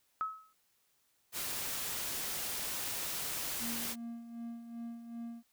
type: tone with exponential decay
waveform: sine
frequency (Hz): 1288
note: E6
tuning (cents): -41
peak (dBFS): -29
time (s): 0.21-0.53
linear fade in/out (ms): 0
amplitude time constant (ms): 69
type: noise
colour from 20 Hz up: white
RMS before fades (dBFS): -38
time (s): 1.32-3.96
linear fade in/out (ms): 50
type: tone with tremolo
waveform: triangle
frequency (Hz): 233.1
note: A#3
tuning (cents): 0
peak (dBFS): -37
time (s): 3.59-5.43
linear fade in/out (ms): 50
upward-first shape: sine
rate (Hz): 2.6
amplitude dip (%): 60
effects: white hiss -74 dBFS RMS until 5.52 s